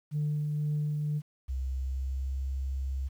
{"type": "tone with tremolo", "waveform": "sine", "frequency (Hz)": 149.4, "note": "D3", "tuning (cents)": 30, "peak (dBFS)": -25, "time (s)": [0.11, 1.22], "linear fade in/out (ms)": 50, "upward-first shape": "triangle", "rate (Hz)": 2, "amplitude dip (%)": 30}
{"type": "tone with pitch glide", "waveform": "sine", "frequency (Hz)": [65.41, 66.98], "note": ["C2", "C2"], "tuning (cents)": [0, 41], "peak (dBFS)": -29, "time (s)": [1.48, 3.09], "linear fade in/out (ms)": 20, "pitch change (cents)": 41, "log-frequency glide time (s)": [1.63, 2.39]}
{"effects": ["tanh soft clip ceiling -24 dBFS", "10-bit"]}